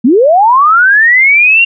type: linear sweep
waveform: sine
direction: up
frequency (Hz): 212.5 to 2794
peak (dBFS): -3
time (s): 0.04-1.65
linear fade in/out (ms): 10
effects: none